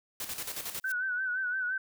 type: noise with tremolo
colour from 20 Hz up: white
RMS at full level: -36 dBFS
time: 0.2-0.8 s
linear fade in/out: 2 ms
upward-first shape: square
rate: 11 Hz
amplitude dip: 60%
type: noise with exponential growth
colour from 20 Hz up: blue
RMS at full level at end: -37 dBFS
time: 0.8-0.92 s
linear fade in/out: 5 ms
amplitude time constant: 25 ms
type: tone with vibrato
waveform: sine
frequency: 1504 Hz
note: F#6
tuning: 28 cents sharp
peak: -29 dBFS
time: 0.84-1.78 s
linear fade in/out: 5 ms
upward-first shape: sine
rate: 5.8 Hz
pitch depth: 61 cents each way
effects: none